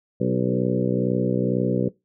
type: harmonic tone with a mistuned harmonic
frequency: 62.1 Hz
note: B1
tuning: 10 cents sharp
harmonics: 2 / 3 / 4 / 5 / 6 / 7 / 8 / 9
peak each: -27 / -24 / -27 / -30 / -28 / -31 / -27 / -34 dBFS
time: 0.2-1.89 s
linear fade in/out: 10 ms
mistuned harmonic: 6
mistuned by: +20 cents
effects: noise-tail reverb RT60 0.2 s tail -21 dB re dry